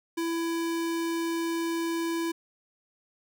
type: tone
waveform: square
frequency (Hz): 333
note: E4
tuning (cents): +18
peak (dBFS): -28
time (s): 0.17-2.32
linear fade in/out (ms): 10
effects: none